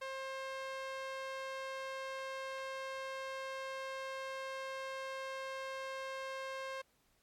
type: tone with band-pass filter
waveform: sawtooth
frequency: 532 Hz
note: C5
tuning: 29 cents sharp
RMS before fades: -43 dBFS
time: 0.01-6.82 s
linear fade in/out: 10 ms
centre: 1500 Hz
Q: 0.51
effects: pink hiss -74 dBFS RMS until 7.22 s + AAC 64 kbps